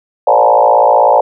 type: tone with frequency modulation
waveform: sine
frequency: 719 Hz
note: F#5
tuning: 50 cents flat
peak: -5 dBFS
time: 0.27-1.21 s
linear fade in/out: 5 ms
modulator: 56.1 Hz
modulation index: 3.8
effects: none